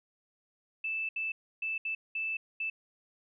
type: tone bursts at uneven times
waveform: sine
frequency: 2637 Hz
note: E7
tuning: in tune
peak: -31 dBFS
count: 6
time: 0.84-1.09 / 1.16-1.32 / 1.62-1.78 / 1.85-1.95 / 2.15-2.37 / 2.6-2.7 s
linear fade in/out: 5 ms
effects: none